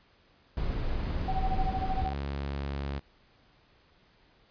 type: noise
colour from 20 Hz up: brown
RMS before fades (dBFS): -30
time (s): 0.57-2.06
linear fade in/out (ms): 2
type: tone with tremolo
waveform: sine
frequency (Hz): 760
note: F#5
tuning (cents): +46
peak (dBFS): -28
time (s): 1.28-2.13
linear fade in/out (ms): 2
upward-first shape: sine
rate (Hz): 13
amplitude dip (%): 85
type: tone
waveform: sawtooth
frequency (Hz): 69.8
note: C#2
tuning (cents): +13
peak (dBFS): -28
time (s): 2.04-3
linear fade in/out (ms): 20
effects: pink hiss -63 dBFS RMS until 4.5 s + resampled to 11025 Hz